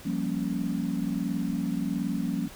sine chord, G half-diminished seventh, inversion third, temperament equal, 174.61 / 196 / 233.1 / 277.2 Hz, F3 / G3 / Bb3 / Db4, 0 / 0 / 0 / 0 cents, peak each -32 dBFS, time 0.05-2.48 s, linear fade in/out 10 ms, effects pink hiss -47 dBFS RMS until 2.55 s

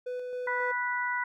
triangle tone with tremolo, 497.9 Hz, B4, 14 cents sharp, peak -30 dBFS, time 0.06-0.72 s, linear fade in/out 10 ms, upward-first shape square, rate 3.7 Hz, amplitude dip 25%
harmonic tone, 491.8 Hz, B4, 7 cents flat, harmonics 2 / 3 / 4, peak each -32 / -32 / -33 dBFS, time 0.47-1.24 s, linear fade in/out 5 ms
effects none

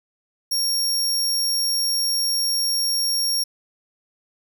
sawtooth tone, 5560 Hz, F8, 9 cents flat, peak -17 dBFS, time 0.51-3.44 s, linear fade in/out 10 ms, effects none

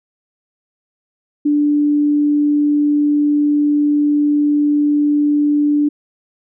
sine tone, 293.7 Hz, D4, in tune, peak -11 dBFS, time 1.45-5.89 s, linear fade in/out 10 ms, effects none

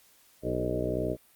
harmonic tone with a mistuned harmonic, 61.74 Hz, B1, in tune, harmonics 1 / 2 / 3 / 4 / 5 / 6 / 7 / 8 / 9 / 10, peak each -38 / -36 / -39 / -39 / -35 / -36 / -36 / -38 / -39 / -34 dBFS, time 0.42-1.17 s, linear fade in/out 50 ms, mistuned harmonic 6, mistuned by +34 cents, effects white hiss -61 dBFS RMS until 1.35 s + Opus 48 kbps

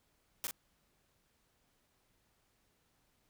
white noise with echo, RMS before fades -38 dBFS, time 0.44-0.47 s, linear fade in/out 0 ms, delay 40 ms, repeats 1, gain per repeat -4 dB, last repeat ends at 0.51 s, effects pink hiss -75 dBFS RMS until 3.29 s

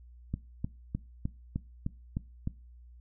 click train, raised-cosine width 5 ms, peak -19 dBFS, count 8, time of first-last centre 0.34-2.474 s, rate 3.28 Hz, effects noise-tail reverb RT60 0.3 s tail -21 dB re dry + added 60 Hz sine -50 dBFS peak until 3 s

